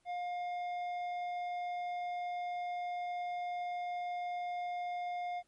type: tone with tanh clipping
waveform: sine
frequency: 710 Hz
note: F5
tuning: 28 cents sharp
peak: -37 dBFS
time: 0.05-5.43 s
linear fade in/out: 50 ms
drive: 9 dB
effects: pink hiss -75 dBFS RMS until 5.47 s + MP3 48 kbps